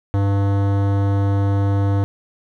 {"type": "tone with hard clipping", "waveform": "sine", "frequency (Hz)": 99.4, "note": "G2", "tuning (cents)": 25, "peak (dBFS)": -17, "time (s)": [0.14, 2.04], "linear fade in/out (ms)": 0, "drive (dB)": 18, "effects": []}